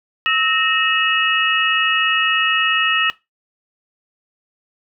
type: tone cluster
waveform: sine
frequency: 1296 / 1853 / 2609 / 2890 Hz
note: E6 / A#6 / E7 / F#7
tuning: -30 / -11 / -18 / -41 cents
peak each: -20 dBFS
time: 0.26-3.1 s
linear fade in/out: 0 ms
effects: noise-tail reverb RT60 0.2 s tail -17 dB re dry